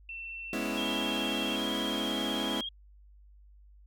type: tone with pitch glide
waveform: sine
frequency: 2691 to 2707 Hz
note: E7 to E7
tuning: +35 to +45 cents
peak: -38 dBFS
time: 0.09-1.56 s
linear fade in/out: 2 ms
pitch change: +10 cents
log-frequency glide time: 0.23-1.09 s
type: chord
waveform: sawtooth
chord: C# minor seventh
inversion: second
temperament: equal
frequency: 207.7 / 246.9 / 277.2 / 329.6 Hz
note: G#3 / B3 / C#4 / E4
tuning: 0 / 0 / 0 / 0 cents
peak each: -33 dBFS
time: 0.53-2.61 s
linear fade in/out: 2 ms
type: tone with vibrato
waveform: sine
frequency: 3234 Hz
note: G#7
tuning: 47 cents flat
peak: -34 dBFS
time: 0.77-2.69 s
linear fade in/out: 5 ms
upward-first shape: sine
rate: 19 Hz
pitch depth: 33 cents each way
effects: added 50 Hz sine -53 dBFS peak until 3.86 s